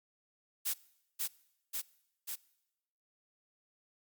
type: noise with echo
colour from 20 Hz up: blue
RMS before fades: -33 dBFS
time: 0.65-0.74 s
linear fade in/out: 20 ms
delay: 540 ms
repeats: 3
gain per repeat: -2 dB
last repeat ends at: 2.36 s
effects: noise-tail reverb RT60 0.9 s tail -22 dB re dry + Opus 48 kbps